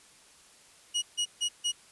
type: tone bursts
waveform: sawtooth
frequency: 2900 Hz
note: F#7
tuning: 35 cents flat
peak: -23 dBFS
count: 4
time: 0.94-1.722 s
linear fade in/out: 20 ms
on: 83 ms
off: 150 ms
effects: white hiss -57 dBFS RMS until 1.91 s + resampled to 24000 Hz